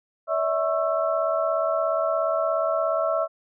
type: tone cluster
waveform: sine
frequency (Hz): 571 / 648 / 1098 / 1328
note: D5 / E5 / C#6 / E6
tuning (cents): -49 / -30 / -17 / +12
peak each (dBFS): -28 / -23 / -31 / -28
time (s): 0.27-3.28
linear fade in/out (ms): 50
effects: none